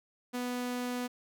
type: tone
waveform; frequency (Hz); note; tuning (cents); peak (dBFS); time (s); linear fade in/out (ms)
sawtooth; 246.9; B3; 0; -29; 0.33-1.08; 20
effects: none